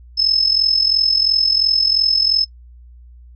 sine tone with amplitude modulation, 5210 Hz, E8, 21 cents flat, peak -9 dBFS, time 0.17-2.45 s, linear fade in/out 20 ms, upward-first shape sine, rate 42.9 Hz, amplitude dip 80%, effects noise-tail reverb RT60 0.1 s tail -21 dB re dry + added 60 Hz sine -39 dBFS peak until 3.35 s

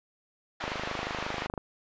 pink band-pass noise, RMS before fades -37 dBFS, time 0.6-1.47 s, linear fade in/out 10 ms, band 780 to 3100 Hz, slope 12 dB/octave
click train, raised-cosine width 1 ms, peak -19 dBFS, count 25, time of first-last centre 0.64-1.578 s, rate 25.6 Hz
effects resampled to 16000 Hz

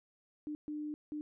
sine tone bursts at uneven times, 300 Hz, D4, 37 cents sharp, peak -37 dBFS, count 3, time 0.47-0.55 / 0.68-0.94 / 1.12-1.21 s, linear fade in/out 0 ms, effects none

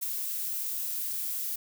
violet noise with ADSR envelope, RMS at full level -29 dBFS, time 0.01-1.56 s, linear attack 23 ms, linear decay 6 ms, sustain -4 dB, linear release 6 ms, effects none

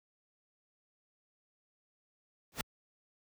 pink noise with exponential growth, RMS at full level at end -29 dBFS, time 2.52-2.61 s, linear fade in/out 1 ms, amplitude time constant 18 ms, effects high-pass 60 Hz 12 dB/octave

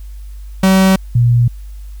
45% pulse / sine tone pair in turn, 190.1 / 119.96 Hz, F#3 / B2, +47 / -50 cents, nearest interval minor sixth, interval 797 cents, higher first, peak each -7 dBFS, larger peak neither, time 0.63-0.96 / 1.15-1.48 s, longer neither, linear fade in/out 5 ms, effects added 50 Hz sine -27 dBFS peak until 2 s + white hiss -51 dBFS RMS until 2 s

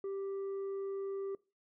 triangle tone with tanh clipping, 392 Hz, G4, in tune, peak -37 dBFS, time 0.04-1.35 s, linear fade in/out 2 ms, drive 8 dB, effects noise-tail reverb RT60 0.3 s tail -22 dB re dry

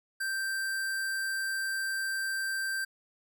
square tone, 1568 Hz, G6, in tune, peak -31 dBFS, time 0.2-2.85 s, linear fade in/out 10 ms, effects none

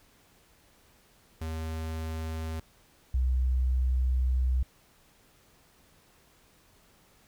square / sine tone pair in turn, 80.2 / 63.52 Hz, E2 / B1, -47 / +49 cents, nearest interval major third, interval 404 cents, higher first, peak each -33 / -23 dBFS, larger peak second, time 1.41-2.6 / 3.14-4.63 s, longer second, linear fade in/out 5 ms, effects pink hiss -62 dBFS RMS until 7.27 s

